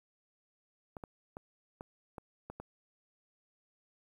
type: clicks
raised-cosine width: 1 ms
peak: -29 dBFS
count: 7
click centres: 0.968 / 1.038 / 1.369 / 1.809 / 2.182 / 2.5 / 2.6 s
effects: 10-bit